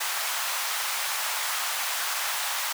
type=high-pass noise; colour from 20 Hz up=pink; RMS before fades=-29 dBFS; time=0-2.73 s; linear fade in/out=10 ms; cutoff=820 Hz; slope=24 dB/octave; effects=none